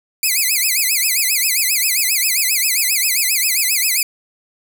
5% pulse tone with vibrato, 2274 Hz, C#7, 44 cents sharp, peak -5 dBFS, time 0.23-4.03 s, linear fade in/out 2 ms, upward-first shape sine, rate 7.5 Hz, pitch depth 230 cents each way, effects 7-bit

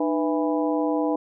harmonic tone with a mistuned harmonic, 164.81 Hz, E3, in tune, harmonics 2 / 3 / 4 / 5 / 6, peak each -23 / -27 / -29 / -31 / -33 dBFS, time 0-1.16 s, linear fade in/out 5 ms, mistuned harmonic 2, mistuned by -140 cents, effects none

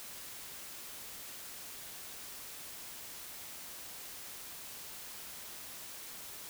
silence, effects white hiss -47 dBFS RMS until 6.49 s

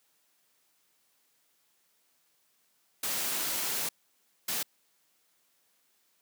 white noise bursts at uneven times, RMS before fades -32 dBFS, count 2, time 3.03-3.89 / 4.48-4.63 s, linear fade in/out 5 ms, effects white hiss -71 dBFS RMS until 6.21 s + high-pass 150 Hz 12 dB/octave

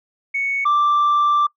sine tone pair in turn, 2219 / 1175.5 Hz, C#7 / D6, +1 / +1 cents, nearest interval major seventh, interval 1100 cents, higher first, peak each -18 / -11 dBFS, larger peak second, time 0.34-0.65 / 0.65-1.47 s, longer second, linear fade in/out 10 ms, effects noise-tail reverb RT60 0.1 s tail -23 dB re dry + tanh soft clip ceiling -12 dBFS

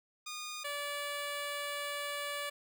10% pulse tone pair in turn, 1224 / 577.7 Hz, D#6 / D5, -29 / -29 cents, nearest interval octave + minor second, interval 1300 cents, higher first, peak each -32 / -28 dBFS, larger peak second, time 0.26-0.64 / 0.64-2.5 s, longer second, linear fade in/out 10 ms, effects none

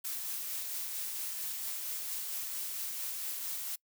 blue noise with tremolo, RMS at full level -37 dBFS, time 0.04-3.76 s, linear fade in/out 10 ms, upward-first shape sine, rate 4.4 Hz, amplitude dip 25%, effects noise-tail reverb RT60 0.1 s tail -25 dB re dry

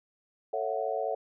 sine chord, F# minor seventh, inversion first, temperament just, 444 / 555 / 666 / 740 Hz, A4 / C#5 / E5 / F#5, +16 / +2 / +18 / 0 cents, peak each -34 dBFS, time 0.53-1.15 s, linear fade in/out 5 ms, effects none

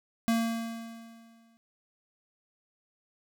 square tone with exponential decay, 228.7 Hz, A#3, 33 cents flat, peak -23 dBFS, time 0.28-1.57 s, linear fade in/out 0 ms, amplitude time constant 280 ms, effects none

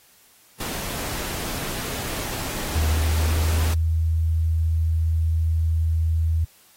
pink noise, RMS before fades -30 dBFS, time 0.6-3.74 s, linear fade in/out 5 ms
sine tone with pitch glide, 77.78 to 81.04 Hz, D#2 to E2, 0 to -29 cents, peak -18 dBFS, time 2.75-6.45 s, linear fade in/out 10 ms, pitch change +71 cents, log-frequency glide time 2.86-3.69 s
effects white hiss -55 dBFS RMS until 6.76 s + AAC 48 kbps

